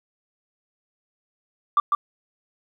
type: tone with echo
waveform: sine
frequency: 1172 Hz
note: D6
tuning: 4 cents flat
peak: -13 dBFS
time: 1.77-1.8 s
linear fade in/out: 2 ms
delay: 150 ms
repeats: 1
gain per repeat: -3 dB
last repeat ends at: 1.95 s
effects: tanh soft clip ceiling -10 dBFS + 9-bit